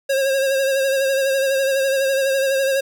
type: tone with vibrato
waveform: square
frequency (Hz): 540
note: C#5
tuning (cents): -45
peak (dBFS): -17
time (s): 0.09-2.81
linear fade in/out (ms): 10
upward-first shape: sine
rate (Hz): 12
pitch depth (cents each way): 36
effects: none